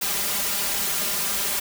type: noise with comb filter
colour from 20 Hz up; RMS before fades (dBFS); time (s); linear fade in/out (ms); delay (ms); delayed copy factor
white; -25; 0.01-1.6; 10; 5; +0.95
effects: none